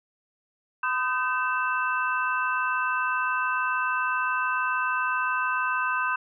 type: tone cluster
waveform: sine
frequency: 1014 / 1241 / 1541 / 2657 Hz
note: B5 / D#6 / G6 / E7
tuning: +45 / -5 / -30 / +13 cents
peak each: -28 / -30 / -27 / -34 dBFS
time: 0.83-6.16 s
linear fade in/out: 5 ms
effects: none